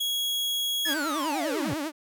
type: tone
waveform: 40% pulse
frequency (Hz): 3322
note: G#7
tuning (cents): 0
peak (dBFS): -25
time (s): 0-0.94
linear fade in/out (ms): 10
type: linear sweep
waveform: square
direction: down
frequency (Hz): 1760 to 88.4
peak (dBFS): -30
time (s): 0.85-1.74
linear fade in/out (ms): 5
type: tone with vibrato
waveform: sawtooth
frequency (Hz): 300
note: D4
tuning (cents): +37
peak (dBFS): -25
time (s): 0.85-1.92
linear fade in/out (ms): 50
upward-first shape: triangle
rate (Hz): 10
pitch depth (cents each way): 170
effects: none